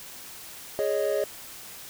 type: chord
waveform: triangle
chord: Ab suspended fourth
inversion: none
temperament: equal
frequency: 415.3 / 554.4 / 622.3 Hz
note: Ab4 / Db5 / Eb5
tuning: 0 / 0 / 0 cents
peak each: -26 dBFS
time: 0.79-1.24 s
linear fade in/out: 0 ms
effects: white hiss -43 dBFS RMS until 1.89 s